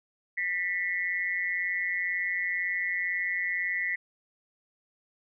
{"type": "tone with amplitude modulation", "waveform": "sine", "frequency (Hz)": 1975.5, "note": "B6", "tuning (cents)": 0, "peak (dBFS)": -23, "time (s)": [0.37, 3.96], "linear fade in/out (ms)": 10, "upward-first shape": "sine", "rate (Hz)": 182, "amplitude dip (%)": 90, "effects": []}